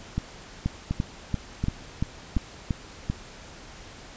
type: two click trains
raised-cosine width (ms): 5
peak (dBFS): -12 / -13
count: 7 / 5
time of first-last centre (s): 0.66-2.708 / 0.18-3.1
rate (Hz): 2.93 / 1.37
effects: pink hiss -45 dBFS RMS until 4.16 s + resampled to 16000 Hz